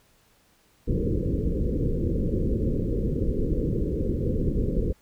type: low-pass noise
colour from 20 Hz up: pink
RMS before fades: -25 dBFS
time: 0.87-4.93 s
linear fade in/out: 10 ms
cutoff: 520 Hz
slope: 96 dB/octave
effects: pink hiss -62 dBFS RMS until 5.01 s